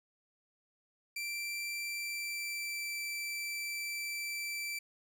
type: tone with pitch glide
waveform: sawtooth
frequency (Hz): 2349 to 2333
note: D7 to D7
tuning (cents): 0 to -12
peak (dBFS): -33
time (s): 1.16-4.79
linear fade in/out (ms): 5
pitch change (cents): -12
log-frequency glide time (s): 1.85-2.93
effects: none